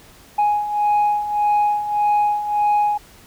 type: beating tone pair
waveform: sine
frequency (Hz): 830.6 / 832.3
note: G#5 / G#5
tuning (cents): 0 / +4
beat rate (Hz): 1.7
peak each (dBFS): -20 / -15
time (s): 0.38-2.98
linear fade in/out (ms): 10
effects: tanh soft clip ceiling -12 dBFS + pink hiss -47 dBFS RMS until 3.26 s